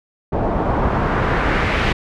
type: noise with low-pass filter sweep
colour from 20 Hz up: pink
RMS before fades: -18 dBFS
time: 0.32-1.93 s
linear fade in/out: 10 ms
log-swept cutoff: 690 to 2600 Hz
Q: 1.4
effects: none